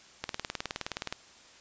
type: click train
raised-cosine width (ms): 0.2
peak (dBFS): -15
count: 18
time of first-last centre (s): 0.24-1.125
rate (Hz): 19.2
effects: white hiss -55 dBFS RMS until 1.6 s + resampled to 16000 Hz